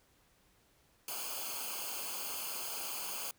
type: noise with comb filter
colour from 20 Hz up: white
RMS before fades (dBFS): -40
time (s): 1.08-3.31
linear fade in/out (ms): 2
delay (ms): 0.53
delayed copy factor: -0.85
effects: pink hiss -69 dBFS RMS until 3.38 s